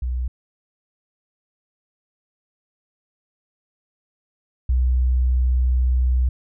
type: tone pair in turn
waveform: sine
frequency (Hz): 62.1 / 62.79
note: B1 / B1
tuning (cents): +10 / +29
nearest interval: unison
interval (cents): 19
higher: second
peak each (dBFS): -21 / -15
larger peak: second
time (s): 0.02-0.28 / 4.69-6.29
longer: second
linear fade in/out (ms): 5
effects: none